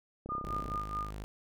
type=click train; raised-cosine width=2 ms; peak=-29 dBFS; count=17; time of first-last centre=0.26-0.748 s; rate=32.8 Hz
type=tone with tremolo; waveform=sine; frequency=1214 Hz; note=D#6; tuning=43 cents flat; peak=-32 dBFS; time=0.29-1.11 s; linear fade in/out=10 ms; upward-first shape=sine; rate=4.7 Hz; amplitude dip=75%
type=tone; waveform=sawtooth; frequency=51.91 Hz; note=G#1; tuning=in tune; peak=-36 dBFS; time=0.44-1.24 s; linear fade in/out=0 ms
effects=none